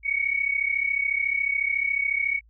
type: tone pair together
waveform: sine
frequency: 2217 / 2251 Hz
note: C#7 / C#7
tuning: 0 / +26 cents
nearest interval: unison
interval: 26 cents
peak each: -25 dBFS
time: 0.03-2.41 s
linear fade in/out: 50 ms
effects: added 55 Hz sine -53 dBFS peak until 2.49 s